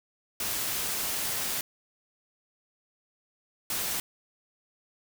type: noise bursts at uneven times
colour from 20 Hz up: white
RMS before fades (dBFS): -31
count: 2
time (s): 0.4-1.61 / 3.7-4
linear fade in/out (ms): 2
effects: none